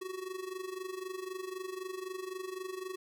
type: tone with amplitude modulation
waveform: square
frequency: 373.4 Hz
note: F#4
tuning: 16 cents sharp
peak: -36 dBFS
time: 0.01-2.96 s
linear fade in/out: 10 ms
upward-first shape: sine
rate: 23.9 Hz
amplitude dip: 75%
effects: none